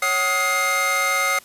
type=tone cluster; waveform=45% pulse; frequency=553 / 750 / 1257 / 1432 / 2108 Hz; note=C#5 / F#5 / D#6 / F6 / C7; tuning=-4 / +23 / +17 / +43 / +12 cents; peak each=-29 / -30 / -23 / -30 / -21 dBFS; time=0.02-1.39 s; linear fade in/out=5 ms; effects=white hiss -48 dBFS RMS until 1.44 s + resampled to 32000 Hz